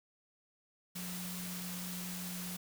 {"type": "tone in noise", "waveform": "sine", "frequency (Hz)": 180, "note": "F#3", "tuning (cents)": -47, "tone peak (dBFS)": -42, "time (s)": [0.95, 2.57], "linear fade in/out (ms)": 10, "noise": "white", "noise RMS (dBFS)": -44, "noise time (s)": [0.95, 2.57], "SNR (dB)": -1, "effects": []}